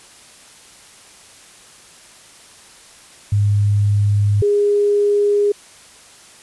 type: tone pair in turn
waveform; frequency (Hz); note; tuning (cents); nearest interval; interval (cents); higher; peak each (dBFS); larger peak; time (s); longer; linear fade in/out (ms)
sine; 102.5 / 410; G#2 / G#4; -22 / -22; 2 octaves; 2400; second; -12; neither; 3.32-4.42 / 4.42-5.52; neither; 5
effects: white hiss -44 dBFS RMS until 6.42 s + resampled to 24000 Hz